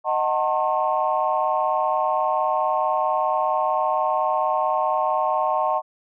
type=chord; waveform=sine; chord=D# diminished seventh; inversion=none; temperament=just; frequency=622.3 / 746.7 / 896 / 1075.3 Hz; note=D#5 / F#5 / A5 / C6; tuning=0 / +16 / +31 / +47 cents; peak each=-24 dBFS; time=0.04-5.82 s; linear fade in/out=50 ms; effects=tanh soft clip ceiling -9 dBFS